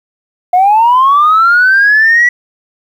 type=linear sweep; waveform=sine; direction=up; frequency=705 to 1957 Hz; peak=-3 dBFS; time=0.53-2.29 s; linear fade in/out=5 ms; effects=tanh soft clip ceiling -1 dBFS + 7-bit